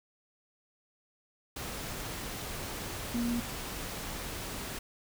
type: tone in noise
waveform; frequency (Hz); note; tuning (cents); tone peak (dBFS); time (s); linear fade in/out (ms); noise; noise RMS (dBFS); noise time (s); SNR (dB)
sine; 237.5; A#3; +33; -29; 3.14-3.4; 5; pink; -39; 1.56-4.79; +7
effects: none

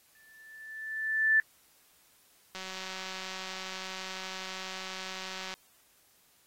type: tone with exponential growth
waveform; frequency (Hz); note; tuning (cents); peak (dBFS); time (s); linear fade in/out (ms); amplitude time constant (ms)
sine; 1760; A6; 0; -19; 0.15-1.4; 2; 270
type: click train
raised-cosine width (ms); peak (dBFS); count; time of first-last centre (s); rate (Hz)
0.2; -23; 563; 2.55-5.539; 188
effects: white hiss -64 dBFS RMS until 6.46 s + AAC 48 kbps

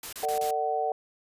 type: noise bursts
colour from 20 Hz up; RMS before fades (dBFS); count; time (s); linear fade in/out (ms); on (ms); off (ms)
white; -38; 4; 0.03-0.508; 2; 97; 30
type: harmonic tone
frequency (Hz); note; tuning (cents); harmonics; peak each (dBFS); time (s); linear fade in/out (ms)
150; D3; +37; 3 / 4 / 5; -31 / -33 / -27; 0.23-0.92; 2
effects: resampled to 32000 Hz

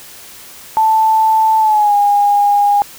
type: tone with pitch glide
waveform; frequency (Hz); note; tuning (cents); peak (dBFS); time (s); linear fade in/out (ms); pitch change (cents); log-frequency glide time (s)
sine; 880 to 816.3; A5 to G#5; 0 to -30; -8; 0.77-2.82; 0; -130; 1.59-1.95
effects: white hiss -36 dBFS RMS until 2.98 s

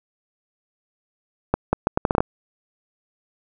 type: accelerating click train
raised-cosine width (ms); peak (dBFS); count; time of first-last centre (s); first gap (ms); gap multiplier
1; -3; 9; 1.54-2.205; 190; 0.74
effects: none

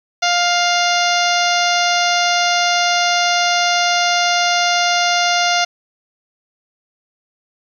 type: harmonic tone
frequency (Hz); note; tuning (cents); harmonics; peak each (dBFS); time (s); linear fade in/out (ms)
702; F5; +9; 1 / 2 / 3 / 4 / 5 / 6 / 7 / 8 / 9; -17 / -20 / -22 / -23 / -24 / -25 / -25 / -26 / -27; 0.22-5.65; 10
effects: 8-bit

